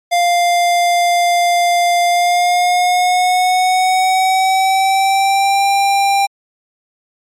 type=tone with pitch glide; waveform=square; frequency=698.5 to 793.1 Hz; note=F5 to G5; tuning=0 to +20 cents; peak=-11 dBFS; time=0.11-6.27 s; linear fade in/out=20 ms; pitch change=+220 cents; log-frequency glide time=2.04-5.66 s; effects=low-pass 11000 Hz 12 dB/octave + MP3 96 kbps